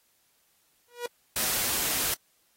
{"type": "tone with exponential growth", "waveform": "sawtooth", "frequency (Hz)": 482.1, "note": "B4", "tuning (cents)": -42, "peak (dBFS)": -23, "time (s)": [0.88, 1.06], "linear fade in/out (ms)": 2, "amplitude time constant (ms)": 39}
{"type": "noise", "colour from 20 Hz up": "white", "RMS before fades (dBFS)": -28, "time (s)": [1.36, 2.14], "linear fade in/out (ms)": 2}
{"effects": ["white hiss -68 dBFS RMS until 2.56 s", "AAC 48 kbps"]}